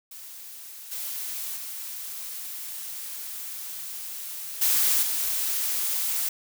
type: noise with level steps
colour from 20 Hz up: blue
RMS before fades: -42 / -33 / -36 / -22 / -27 dBFS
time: 0.11-6.29 s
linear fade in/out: 5 ms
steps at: 0.91 / 1.56 / 4.61 / 5.02 s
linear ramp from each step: 10 ms
effects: none